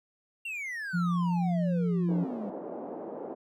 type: exponential sweep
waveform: triangle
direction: down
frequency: 2794 to 195 Hz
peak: -32 dBFS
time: 0.45-2.5 s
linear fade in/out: 5 ms
type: tone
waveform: sine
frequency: 174.61 Hz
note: F3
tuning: in tune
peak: -25 dBFS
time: 0.93-2.25 s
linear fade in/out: 20 ms
type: band-pass noise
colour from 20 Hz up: white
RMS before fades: -39 dBFS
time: 2.08-3.35 s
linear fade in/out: 20 ms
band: 230 to 650 Hz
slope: 24 dB/octave
effects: none